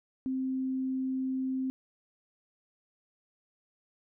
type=tone; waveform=sine; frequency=261.7 Hz; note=C4; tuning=in tune; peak=-29 dBFS; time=0.26-1.7 s; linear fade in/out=0 ms; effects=none